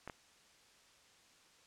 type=clicks; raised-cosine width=0.5 ms; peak=-29 dBFS; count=2; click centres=0.076 / 0.098 s; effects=white hiss -65 dBFS RMS until 1.66 s + low-pass 7000 Hz 12 dB/octave